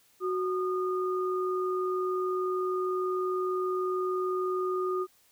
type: tone pair together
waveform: sine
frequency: 369.5 / 1223 Hz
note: F#4 / D#6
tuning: -2 / -30 cents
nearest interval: octave + major sixth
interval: 2072 cents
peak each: -28 / -33 dBFS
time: 0.2-5.07 s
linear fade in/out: 50 ms
effects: white hiss -64 dBFS RMS until 5.31 s